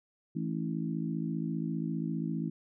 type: harmonic tone with a mistuned harmonic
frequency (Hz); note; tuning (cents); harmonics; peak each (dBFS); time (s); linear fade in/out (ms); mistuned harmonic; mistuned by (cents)
55; A1; 0; 3 / 4 / 5 / 6; -34 / -36 / -38 / -40; 0.35-2.5; 10; 6; -25
effects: none